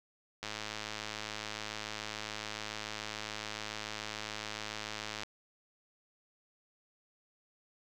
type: click train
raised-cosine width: 0.2 ms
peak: -21 dBFS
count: 515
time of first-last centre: 0.43-5.234 s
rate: 107 Hz
effects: none